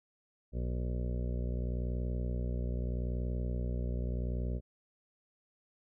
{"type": "harmonic tone", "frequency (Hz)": 60.8, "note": "B1", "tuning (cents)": -26, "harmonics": [1, 2, 3, 4, 6, 7, 8, 9, 10], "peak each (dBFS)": [-33, -39, -43, -45, -49, -50, -51, -52, -53], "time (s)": [0.52, 4.61], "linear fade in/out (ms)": 50, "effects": []}